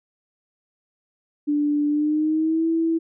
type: tone with pitch glide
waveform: sine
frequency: 293.7 to 327.8 Hz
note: D4 to E4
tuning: 0 to -10 cents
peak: -18 dBFS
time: 1.47-2.99 s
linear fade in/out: 20 ms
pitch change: +190 cents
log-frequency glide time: 1.88-2.67 s
effects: none